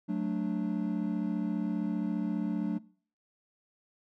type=chord; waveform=triangle; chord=D major; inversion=first; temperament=equal; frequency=185 / 220 / 293.7 Hz; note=F#3 / A3 / D4; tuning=0 / 0 / 0 cents; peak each=-31 / -32 / -32 dBFS; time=0.08-2.79 s; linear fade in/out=20 ms; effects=noise-tail reverb RT60 0.5 s tail -22 dB re dry